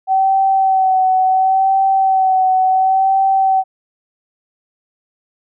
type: tone with vibrato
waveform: sine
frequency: 762 Hz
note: G5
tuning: 49 cents flat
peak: -10 dBFS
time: 0.07-3.64 s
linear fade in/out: 50 ms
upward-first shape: sine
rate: 0.71 Hz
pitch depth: 27 cents each way
effects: none